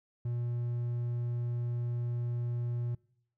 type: tone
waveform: triangle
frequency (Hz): 120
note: B2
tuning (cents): -49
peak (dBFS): -29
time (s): 0.25-2.95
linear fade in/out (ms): 5
effects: noise-tail reverb RT60 0.7 s tail -24 dB re dry